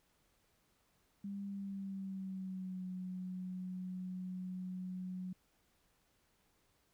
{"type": "tone with pitch glide", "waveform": "sine", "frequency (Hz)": [199.3, 183.82], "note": ["G3", "F#3"], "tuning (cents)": [29, -11], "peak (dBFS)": -40, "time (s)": [1.24, 5.33], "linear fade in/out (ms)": 5, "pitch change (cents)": -140, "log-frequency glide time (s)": [1.46, 2.86], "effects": ["pink hiss -75 dBFS RMS until 6.93 s"]}